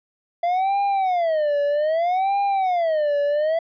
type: tone with vibrato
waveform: triangle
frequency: 679 Hz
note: F5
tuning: 49 cents flat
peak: -16 dBFS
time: 0.43-3.59 s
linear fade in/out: 5 ms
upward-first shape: sine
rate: 0.63 Hz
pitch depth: 290 cents each way
effects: resampled to 11025 Hz